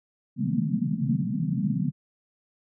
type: band-pass noise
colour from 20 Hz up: pink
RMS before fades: -26 dBFS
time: 0.36-1.92 s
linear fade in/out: 50 ms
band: 130 to 250 Hz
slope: 96 dB/octave
effects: none